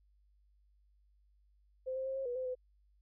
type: tone with pitch steps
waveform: sine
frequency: 518 / 526 / 532 / 537 / 487 / 515 / 506 Hz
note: C5 / C5 / C5 / C5 / B4 / C5 / B4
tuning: -17 / +9 / +29 / +45 / -24 / -28 / +42 cents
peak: -35 dBFS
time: 1.86-2.553 s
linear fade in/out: 20 ms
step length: 99 ms
effects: added 50 Hz sine -66 dBFS peak until 3.01 s